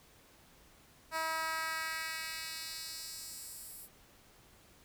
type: tone with high-pass filter sweep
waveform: 10% pulse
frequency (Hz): 321.2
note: E4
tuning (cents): -45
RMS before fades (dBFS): -40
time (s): 1.11-3.89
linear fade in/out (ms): 50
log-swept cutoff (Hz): 790 to 12000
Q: 1.2
effects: pink hiss -62 dBFS RMS until 4.84 s